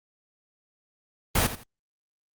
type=noise with echo; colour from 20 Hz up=pink; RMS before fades=-22 dBFS; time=1.35-1.47 s; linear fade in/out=5 ms; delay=83 ms; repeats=2; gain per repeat=-12 dB; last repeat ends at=1.636 s; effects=Opus 32 kbps